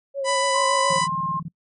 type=tone with vibrato; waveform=sine; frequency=547 Hz; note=C#5; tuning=23 cents flat; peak=-23 dBFS; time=0.14-1.01 s; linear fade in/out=50 ms; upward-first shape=sine; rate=7.1 Hz; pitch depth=32 cents each way
type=harmonic tone; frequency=994 Hz; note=B5; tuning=11 cents sharp; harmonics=1 / 2 / 3 / 4 / 5 / 6 / 7 / 8 / 9; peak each=-23 / -28 / -32 / -35 / -32 / -36 / -35 / -38 / -33 dBFS; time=0.24-1.08 s; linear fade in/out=50 ms
type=tone with pitch glide; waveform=sine; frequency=1046.5 to 1062.3 Hz; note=C6 to C6; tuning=0 to +26 cents; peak=-23 dBFS; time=0.54-1.4 s; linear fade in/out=10 ms; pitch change=+26 cents; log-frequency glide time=1.01-1.15 s
type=tone bursts; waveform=sine; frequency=164.81 Hz; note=E3; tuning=in tune; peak=-28 dBFS; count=11; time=0.9-1.484 s; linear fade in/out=5 ms; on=34 ms; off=21 ms
effects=noise-tail reverb RT60 0.1 s tail -25 dB re dry